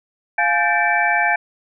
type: tone cluster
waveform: sine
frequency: 699 / 840 / 1565 / 1774 / 2317 Hz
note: F5 / G#5 / G6 / A6 / D7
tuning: +1 / +19 / -3 / +14 / -24 cents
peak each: -21 dBFS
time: 0.38-1.36 s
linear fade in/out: 5 ms
effects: none